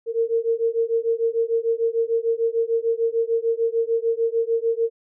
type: beating tone pair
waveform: sine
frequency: 455.3 / 462 Hz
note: A#4 / A#4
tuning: -41 / -16 cents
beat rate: 6.7 Hz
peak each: -22 dBFS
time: 0.06-4.9 s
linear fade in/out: 50 ms
effects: none